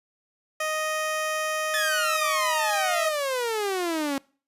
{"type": "tone", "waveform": "15% pulse", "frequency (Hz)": 622.3, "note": "D#5", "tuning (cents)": 0, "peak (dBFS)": -19, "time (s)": [0.6, 3.09], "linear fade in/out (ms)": 5}
{"type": "exponential sweep", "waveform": "sawtooth", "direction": "down", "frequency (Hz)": [1760, 270], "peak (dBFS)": -21, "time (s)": [1.74, 4.18], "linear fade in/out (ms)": 0}
{"effects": ["noise-tail reverb RT60 0.4 s tail -24 dB re dry", "resampled to 32000 Hz"]}